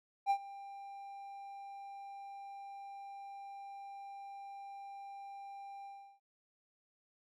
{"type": "tone with ADSR envelope", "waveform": "triangle", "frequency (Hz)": 794, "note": "G5", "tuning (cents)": 22, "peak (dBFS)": -24, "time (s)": [0.26, 6.2], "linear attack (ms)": 44, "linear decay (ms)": 72, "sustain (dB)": -20, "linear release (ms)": 350, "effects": []}